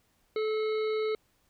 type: harmonic tone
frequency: 433.5 Hz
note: A4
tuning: 26 cents flat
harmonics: 1 / 3 / 5 / 7 / 9 / 10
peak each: -27 / -41 / -42 / -54 / -46 / -50 dBFS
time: 0.36-1.15 s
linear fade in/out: 2 ms
effects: pink hiss -70 dBFS RMS until 1.49 s